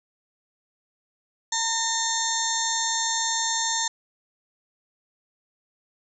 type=harmonic tone with a mistuned harmonic; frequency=909 Hz; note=A#5; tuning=44 cents flat; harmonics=1 / 2 / 4 / 5 / 6 / 7 / 8; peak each=-30 / -32 / -31 / -33 / -36 / -29 / -29 dBFS; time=1.52-3.88 s; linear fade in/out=5 ms; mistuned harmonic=5; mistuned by=-120 cents; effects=none